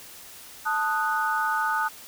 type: chord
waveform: sine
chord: D# diminished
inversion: second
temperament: equal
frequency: 880 / 1244.5 / 1480 Hz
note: A5 / D#6 / F#6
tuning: 0 / 0 / 0 cents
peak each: -27 dBFS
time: 0.65-1.89 s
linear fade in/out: 20 ms
effects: white hiss -45 dBFS RMS until 2.07 s